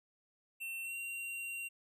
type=tone with pitch glide; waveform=square; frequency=2700 to 2755 Hz; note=E7 to F7; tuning=+41 to -24 cents; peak=-40 dBFS; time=0.6-1.69 s; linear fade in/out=20 ms; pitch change=+35 cents; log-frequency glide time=0.83-0.95 s; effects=none